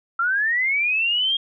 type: linear sweep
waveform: sine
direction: up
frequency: 1336 to 3254 Hz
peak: -18 dBFS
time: 0.19-1.37 s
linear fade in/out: 5 ms
effects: none